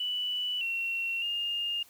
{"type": "tone with pitch steps", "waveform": "sine", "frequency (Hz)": [2967, 2728, 2824], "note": ["F#7", "F7", "F7"], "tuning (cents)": [4, -41, 19], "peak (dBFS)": -29, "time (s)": [0, 1.83], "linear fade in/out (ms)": 5, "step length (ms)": 610, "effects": ["white hiss -58 dBFS RMS until 1.89 s"]}